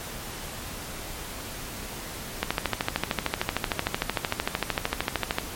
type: click train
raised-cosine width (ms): 0.3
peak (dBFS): -7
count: 40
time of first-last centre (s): 2.43-5.385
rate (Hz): 13.2
effects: pink hiss -37 dBFS RMS until 5.55 s + MP3 64 kbps